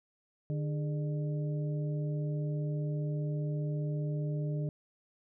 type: harmonic tone with a mistuned harmonic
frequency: 150 Hz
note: D3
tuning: 37 cents sharp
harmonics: 1 / 2 / 3 / 4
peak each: -31 / -44 / -44 / -46 dBFS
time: 0.5-4.69 s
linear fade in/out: 0 ms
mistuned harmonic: 3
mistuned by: -140 cents
effects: none